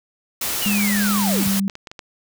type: noise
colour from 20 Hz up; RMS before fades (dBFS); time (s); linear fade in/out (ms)
white; -24; 0.41-1.6; 5
type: linear sweep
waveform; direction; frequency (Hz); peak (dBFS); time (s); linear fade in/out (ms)
triangle; down; 2958 to 79.1; -23; 0.62-1.48; 0
type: tone with pitch glide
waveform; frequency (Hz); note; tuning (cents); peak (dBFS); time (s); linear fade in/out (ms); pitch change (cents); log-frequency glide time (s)
sine; 204.2 to 196.22; G#3 to G3; -29 to +2; -18; 0.66-1.68; 0; -69; 1.2-1.27
type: clicks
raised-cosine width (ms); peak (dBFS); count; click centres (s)
0.2; -18; 10; 1.158 / 1.276 / 1.364 / 1.488 / 1.558 / 1.698 / 1.754 / 1.872 / 1.915 / 1.992
effects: none